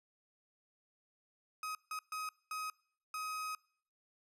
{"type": "tone bursts at uneven times", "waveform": "35% pulse", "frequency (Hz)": 1262, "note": "D#6", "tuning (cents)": 24, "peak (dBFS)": -37, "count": 5, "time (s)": [[1.63, 1.75], [1.91, 1.99], [2.12, 2.29], [2.51, 2.7], [3.14, 3.55]], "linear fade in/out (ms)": 2, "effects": ["noise-tail reverb RT60 0.6 s tail -25 dB re dry", "resampled to 32000 Hz"]}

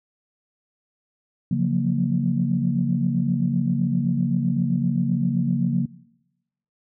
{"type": "chord", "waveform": "sine", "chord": "Gb major seventh", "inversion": "second", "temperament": "equal with one note detuned", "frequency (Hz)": [138.59, 174.61, 182.34, 233.1], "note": ["Db3", "F3", "Gb3", "Bb3"], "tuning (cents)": [0, 0, -25, 0], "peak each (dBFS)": -24, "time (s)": [1.51, 5.86], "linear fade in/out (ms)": 5, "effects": ["noise-tail reverb RT60 0.9 s tail -20 dB re dry", "tanh soft clip ceiling -8 dBFS"]}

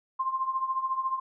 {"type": "tone with tremolo", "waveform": "sine", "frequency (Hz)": 1053, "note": "C6", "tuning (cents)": 11, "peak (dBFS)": -23, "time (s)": [0.19, 1.2], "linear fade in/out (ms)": 10, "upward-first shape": "triangle", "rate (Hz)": 14, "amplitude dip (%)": 80, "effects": []}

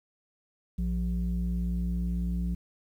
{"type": "tone pair together", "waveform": "sine", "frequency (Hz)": [59.1, 177.1], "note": ["A#1", "F3"], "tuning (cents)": [24, 24], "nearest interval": "octave + perfect fifth", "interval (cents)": 1900, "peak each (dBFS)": [-27, -29], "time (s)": [0.78, 2.55], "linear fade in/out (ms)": 10, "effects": ["tanh soft clip ceiling -23 dBFS", "10-bit"]}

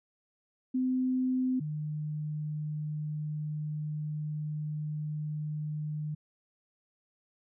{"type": "tone pair in turn", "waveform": "sine", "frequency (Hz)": [256.5, 151.58], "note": ["C4", "D#3"], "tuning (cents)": [-34, -45], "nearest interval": "major sixth", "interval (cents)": 911, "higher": "first", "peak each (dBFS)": [-26, -32], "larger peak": "first", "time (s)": [[0.74, 1.6], [1.6, 6.15]], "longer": "second", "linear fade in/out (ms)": 10, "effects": []}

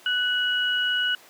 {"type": "tone pair together", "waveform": "sine", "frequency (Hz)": [1487, 2921], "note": ["F#6", "F#7"], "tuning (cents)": [8, -23], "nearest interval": "octave", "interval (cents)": 1169, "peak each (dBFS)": -24, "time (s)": [0.06, 1.15], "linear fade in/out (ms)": 2, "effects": ["pink hiss -50 dBFS RMS until 1.29 s", "high-pass 400 Hz 12 dB/octave"]}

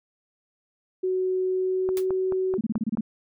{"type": "tone with pitch glide", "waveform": "sine", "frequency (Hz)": [371.9, 375.1], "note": ["F#4", "F#4"], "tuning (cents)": [9, 24], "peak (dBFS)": -22, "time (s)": [1.03, 2.58], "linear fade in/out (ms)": 10, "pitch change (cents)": 15, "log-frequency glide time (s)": [1.45, 2.08]}
{"type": "click train", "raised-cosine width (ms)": 1, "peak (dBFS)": -20, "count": 6, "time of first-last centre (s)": [1.89, 2.972], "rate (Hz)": 4.62}
{"type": "noise with exponential decay", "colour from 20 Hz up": "white", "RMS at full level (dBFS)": -32, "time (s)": [1.97, 2.06], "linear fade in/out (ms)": 1, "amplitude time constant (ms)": 19}
{"type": "tone bursts", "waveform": "sine", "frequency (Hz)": 220, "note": "A3", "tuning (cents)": 0, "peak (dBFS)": -22, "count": 8, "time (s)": [2.58, 3.009], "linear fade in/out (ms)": 5, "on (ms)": 30, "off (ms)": 27}
{"effects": []}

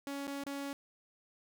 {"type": "tone with dropouts", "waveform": "sawtooth", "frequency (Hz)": 279.8, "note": "C#4", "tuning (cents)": 16, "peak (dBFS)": -34, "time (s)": [0.07, 0.73], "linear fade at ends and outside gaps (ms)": 1, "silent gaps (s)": [[0.27, 0.276], [0.437, 0.465]], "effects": []}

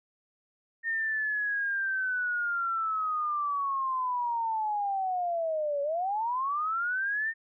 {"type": "linear two-way sweep", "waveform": "sine", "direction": "down then up", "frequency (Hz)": [1834, 559, 1834], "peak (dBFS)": -27, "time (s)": [0.83, 7.34], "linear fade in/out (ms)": 50, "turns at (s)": 5.82, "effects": []}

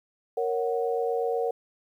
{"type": "chord", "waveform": "sine", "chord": "F# major", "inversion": "first", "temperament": "equal", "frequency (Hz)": [466.2, 554.4, 740], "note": ["A#4", "C#5", "F#5"], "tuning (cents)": [0, 0, 0], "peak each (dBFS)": [-26, -32, -31], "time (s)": [0.37, 1.51], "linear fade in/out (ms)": 5, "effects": ["10-bit"]}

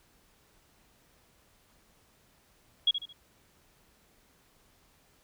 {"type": "tone with echo", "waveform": "sine", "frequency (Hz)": 3322, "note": "G#7", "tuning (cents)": 0, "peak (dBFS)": -20, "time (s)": [2.87, 2.91], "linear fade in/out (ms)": 5, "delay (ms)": 73, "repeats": 3, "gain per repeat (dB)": -9, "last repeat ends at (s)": 3.129, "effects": ["pink hiss -65 dBFS RMS until 5.23 s"]}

